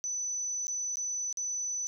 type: tone with dropouts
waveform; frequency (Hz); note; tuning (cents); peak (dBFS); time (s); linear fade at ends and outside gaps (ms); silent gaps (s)
sine; 5990; F#8; +20; -31; 0.04-1.87; 0; 0.67-0.68 / 0.957-0.97 / 1.327-1.372
effects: none